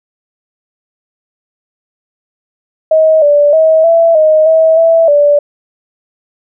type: tone with pitch steps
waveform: sine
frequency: 633 / 583 / 638 / 666 / 623 / 643 / 659 / 582 Hz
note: D#5 / D5 / D#5 / E5 / D#5 / E5 / E5 / D5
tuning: +30 / -13 / +43 / +18 / +2 / -43 / -1 / -16 cents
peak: -4 dBFS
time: 2.91-5.39 s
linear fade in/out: 5 ms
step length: 310 ms
effects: none